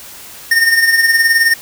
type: tone with tremolo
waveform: square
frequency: 1829 Hz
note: A#6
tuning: 33 cents flat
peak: -7 dBFS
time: 0.51-1.54 s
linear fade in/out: 5 ms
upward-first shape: sine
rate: 19 Hz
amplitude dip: 55%
effects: white hiss -34 dBFS RMS until 1.61 s